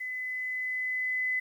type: tone with level ramp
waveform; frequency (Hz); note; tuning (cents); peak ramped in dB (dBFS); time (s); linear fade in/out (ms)
sine; 2015; B6; +34; -33 to -26; 0-1.4; 10
effects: 10-bit